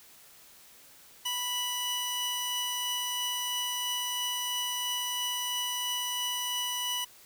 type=tone pair together; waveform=sawtooth; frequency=985 / 2952 Hz; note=B5 / F#7; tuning=-5 / -5 cents; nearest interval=octave + perfect fifth; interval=1900 cents; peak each=-33 / -28 dBFS; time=1.25-7.05 s; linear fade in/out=10 ms; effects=white hiss -55 dBFS RMS until 7.25 s